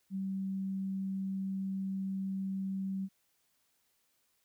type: tone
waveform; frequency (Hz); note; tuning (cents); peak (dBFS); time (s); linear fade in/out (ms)
sine; 192.4; G3; -32; -33; 0.1-3.09; 50
effects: white hiss -75 dBFS RMS until 4.44 s